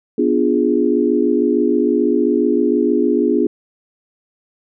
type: chord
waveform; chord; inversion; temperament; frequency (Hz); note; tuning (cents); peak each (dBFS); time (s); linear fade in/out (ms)
sine; B diminished seventh; none; equal; 246.9 / 293.7 / 349.2 / 415.3; B3 / D4 / F4 / Ab4; 0 / 0 / 0 / 0; -18 / -18 / -18 / -18; 0.18-3.47; 5
effects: none